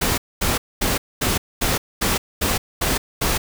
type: noise bursts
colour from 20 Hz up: pink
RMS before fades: -20 dBFS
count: 9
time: 0.01-3.38 s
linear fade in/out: 10 ms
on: 170 ms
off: 230 ms
effects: none